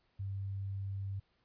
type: tone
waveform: sine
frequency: 98 Hz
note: G2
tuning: in tune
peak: -36 dBFS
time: 0.19-1.2 s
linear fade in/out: 10 ms
effects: pink hiss -75 dBFS RMS until 1.44 s + resampled to 11025 Hz